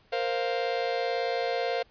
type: chord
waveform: 45% pulse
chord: Bb suspended second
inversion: none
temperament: just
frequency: 466.2 / 524.4 / 699.2 Hz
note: Bb4 / C5 / F5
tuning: 0 / +4 / +2 cents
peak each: -31 dBFS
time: 0.12-1.83 s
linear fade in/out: 10 ms
effects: pink hiss -62 dBFS RMS until 1.9 s + resampled to 11025 Hz